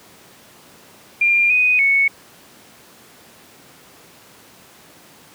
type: tone with pitch steps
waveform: sine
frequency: 2396 / 2492 / 2213 Hz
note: D7 / D#7 / C#7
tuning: +34 / +2 / -3 cents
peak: -12 dBFS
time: 1.21-2.08 s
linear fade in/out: 5 ms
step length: 290 ms
effects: pink hiss -46 dBFS RMS until 5.34 s + high-pass 150 Hz 12 dB/octave